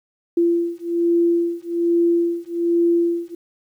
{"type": "beating tone pair", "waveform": "sine", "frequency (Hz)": [340.7, 341.9], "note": ["F4", "F4"], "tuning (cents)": [-43, -37], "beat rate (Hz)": 1.2, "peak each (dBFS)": -19, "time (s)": [0.37, 3.35], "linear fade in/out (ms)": 5, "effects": ["9-bit"]}